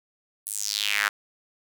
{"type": "tone with high-pass filter sweep", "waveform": "square", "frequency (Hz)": 51.7, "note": "G#1", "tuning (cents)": -7, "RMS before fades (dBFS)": -27, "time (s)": [0.46, 1.09], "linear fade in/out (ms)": 10, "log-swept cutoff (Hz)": [11000, 1400], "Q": 3.5, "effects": []}